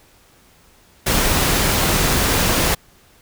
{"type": "noise", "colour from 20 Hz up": "pink", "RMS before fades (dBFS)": -17, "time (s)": [1.06, 2.75], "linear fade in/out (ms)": 10, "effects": ["pink hiss -52 dBFS RMS until 3.21 s"]}